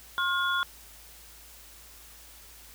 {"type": "tone cluster", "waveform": "sine", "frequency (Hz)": [1074, 1419, 3404], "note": ["C6", "F6", "G#7"], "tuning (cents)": [45, 27, 42], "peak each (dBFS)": [-30, -27, -32], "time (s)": [0.18, 0.63], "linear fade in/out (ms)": 0, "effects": ["added 55 Hz sine -55 dBFS peak until 2.74 s", "white hiss -51 dBFS RMS until 2.74 s"]}